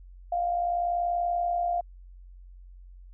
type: tone with amplitude modulation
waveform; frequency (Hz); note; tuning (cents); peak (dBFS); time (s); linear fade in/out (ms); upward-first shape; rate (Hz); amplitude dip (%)
sine; 698.5; F5; 0; -22; 0.32-1.81; 5; sine; 60.5; 50
effects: added 45 Hz sine -45 dBFS peak until 3.13 s